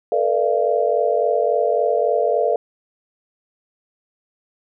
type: tone cluster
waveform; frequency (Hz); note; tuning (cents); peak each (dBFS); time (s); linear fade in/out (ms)
sine; 442.1 / 485.7 / 595 / 684; A4 / B4 / D5 / F5; +8 / -29 / +22 / -36; -21; 0.12-2.56; 2
effects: none